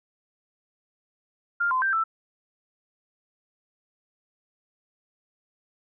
sine tone with pitch steps, 1400 / 1029 / 1572 / 1326 Hz, F6 / C6 / G6 / E6, +4 / -29 / +4 / +10 cents, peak -21 dBFS, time 1.6-2.04 s, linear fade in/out 10 ms, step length 110 ms, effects none

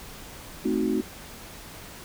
sine chord, A diminished seventh, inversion none, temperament equal with one note detuned, 220 / 261.6 / 312 / 370 Hz, A3 / C4 / Eb4 / Gb4, 0 / 0 / +5 / 0 cents, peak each -28 dBFS, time 0.64-1.02 s, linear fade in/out 20 ms, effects pink hiss -43 dBFS RMS until 2.04 s

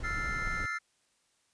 brown noise, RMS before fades -38 dBFS, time 0-0.66 s, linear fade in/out 2 ms
triangle chord, F major seventh, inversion third, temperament equal, 1318.5 / 1396.9 / 1760 / 2093 Hz, E6 / F6 / A6 / C7, 0 / 0 / 0 / 0 cents, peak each -38 / -36 / -37 / -35 dBFS, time 0.03-0.79 s, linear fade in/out 20 ms
effects white hiss -72 dBFS RMS until 1.53 s + resampled to 22050 Hz

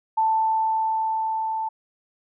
sine tone with level ramp, 884 Hz, A5, 8 cents sharp, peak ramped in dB -17 to -24 dBFS, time 0.17-1.69 s, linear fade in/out 10 ms, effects none

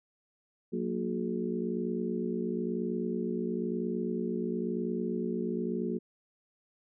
harmonic tone with a mistuned harmonic, 61 Hz, B1, 21 cents flat, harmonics 3 / 4 / 5 / 6 / 7, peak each -36 / -34 / -45 / -35 / -38 dBFS, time 0.72-5.99 s, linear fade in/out 20 ms, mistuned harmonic 4, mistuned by -90 cents, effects none

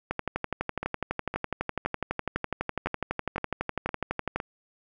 two click trains, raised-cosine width 0.5 ms, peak -13 / -16 dBFS, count 52 / 8, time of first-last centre 0.11-4.36 / 0.83-4.401 s, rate 12 / 1.96 Hz, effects none

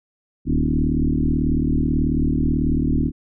sine tone with frequency modulation, 155.3 Hz, D#3, 3 cents flat, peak -16 dBFS, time 0.45-3.12 s, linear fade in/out 50 ms, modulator 38.3 Hz, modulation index 4, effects none

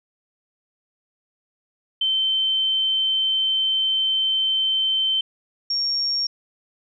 sine tone pair in turn, 3094 / 5538 Hz, G7 / F8, -23 / -15 cents, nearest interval minor seventh, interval 1008 cents, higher second, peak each -18 / -20 dBFS, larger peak first, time 2.01-5.21 / 5.7-6.27 s, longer first, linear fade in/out 5 ms, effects none

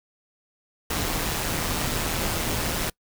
pink noise with amplitude modulation, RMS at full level -24 dBFS, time 0.9-2.9 s, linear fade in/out 5 ms, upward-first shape sine, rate 160 Hz, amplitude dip 60%, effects noise-tail reverb RT60 0.1 s tail -25 dB re dry

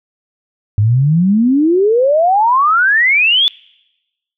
sine exponential sweep, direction up, 99.7 to 3518 Hz, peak -8 dBFS, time 0.78-3.48 s, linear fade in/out 0 ms, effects noise-tail reverb RT60 1.0 s tail -26 dB re dry

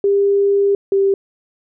sine tone pair in turn, 399.8 / 392.5 Hz, G4 / G4, +34 / +2 cents, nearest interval unison, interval 32 cents, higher first, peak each -11 dBFS, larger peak neither, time 0.04-0.75 / 0.92-1.14 s, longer first, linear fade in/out 2 ms, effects none

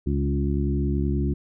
harmonic tone with a mistuned harmonic, 70.5 Hz, C#2, 30 cents sharp, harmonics 1 / 2 / 3 / 4 / 5, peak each -24 / -27 / -29 / -30 / -31 dBFS, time 0.06-1.34 s, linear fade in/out 10 ms, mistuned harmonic 3, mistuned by -17 cents, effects none

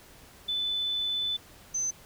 sine tone pair in turn, 3503 / 6140 Hz, A7 / G8, -8 / -37 cents, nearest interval minor seventh, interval 971 cents, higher second, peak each -27 dBFS, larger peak neither, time 0.48-1.37 / 1.74-1.91 s, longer first, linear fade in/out 10 ms, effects pink hiss -53 dBFS RMS until 2.05 s

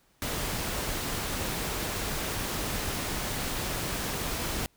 pink noise, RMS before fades -32 dBFS, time 0.22-4.66 s, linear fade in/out 0 ms, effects pink hiss -66 dBFS RMS until 4.76 s

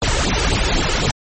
pink noise with flanger, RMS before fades -17 dBFS, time 0.02-1.11 s, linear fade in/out 2 ms, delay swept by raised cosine 0.25 to 2.35 ms, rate 3.9 Hz, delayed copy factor +0.95, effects MP3 32 kbps

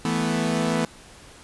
sawtooth chord, E suspended fourth, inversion none, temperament equal, 164.81 / 220 / 246.9 Hz, E3 / A3 / B3, 0 / 0 / 0 cents, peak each -22 dBFS, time 0.05-0.85 s, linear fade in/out 2 ms, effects pink hiss -47 dBFS RMS until 1.43 s + resampled to 24000 Hz

